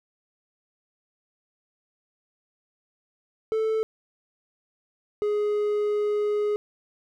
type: tone pair in turn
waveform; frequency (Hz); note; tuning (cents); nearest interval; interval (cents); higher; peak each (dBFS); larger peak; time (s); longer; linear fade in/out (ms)
triangle; 440 / 417.2; A4 / G#4; 0 / +8; minor second; 92; first; -20; neither; 3.52-3.83 / 5.22-6.56; second; 0
effects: none